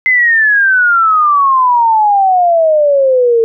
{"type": "exponential sweep", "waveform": "sine", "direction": "down", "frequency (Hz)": [2068, 449], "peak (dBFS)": -6, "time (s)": [0.06, 3.44], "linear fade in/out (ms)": 0, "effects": []}